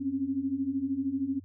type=beating tone pair; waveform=sine; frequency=261.6 / 274.6 Hz; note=C4 / C#4; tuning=0 / -16 cents; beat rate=13 Hz; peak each=-33 / -29 dBFS; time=0-1.4 s; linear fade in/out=20 ms; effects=added 94 Hz sine -48 dBFS peak until 1.44 s